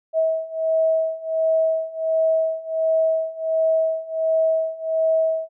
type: beating tone pair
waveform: sine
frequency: 643 / 644.4 Hz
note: E5 / E5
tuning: -43 / -39 cents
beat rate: 1.4 Hz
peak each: -22 / -20 dBFS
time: 0.13-5.49 s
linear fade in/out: 50 ms
effects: none